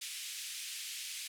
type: band-pass noise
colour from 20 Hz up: pink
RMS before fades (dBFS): -43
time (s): 0.01-1.28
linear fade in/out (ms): 10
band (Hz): 2400 to 12000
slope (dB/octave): 24
effects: none